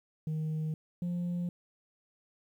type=tone pair in turn; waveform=sine; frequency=156.2 / 175.33 Hz; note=D#3 / F3; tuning=+7 / +7 cents; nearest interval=major second; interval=200 cents; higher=second; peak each=-28 dBFS; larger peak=neither; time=0.27-0.74 / 1.02-1.49 s; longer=neither; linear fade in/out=2 ms; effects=tanh soft clip ceiling -30 dBFS + 11-bit